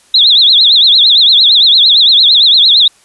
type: tone with vibrato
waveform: sine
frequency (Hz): 3729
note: A#7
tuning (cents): 0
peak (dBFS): -3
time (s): 0.14-2.88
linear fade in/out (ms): 5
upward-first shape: triangle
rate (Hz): 8.8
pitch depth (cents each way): 240
effects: white hiss -47 dBFS RMS until 3.04 s + resampled to 24000 Hz